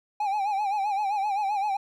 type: tone with vibrato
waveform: triangle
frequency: 812 Hz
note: G#5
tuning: 39 cents flat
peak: -22 dBFS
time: 0.2-1.77 s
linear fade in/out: 5 ms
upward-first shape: sine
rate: 7.7 Hz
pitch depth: 91 cents each way
effects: none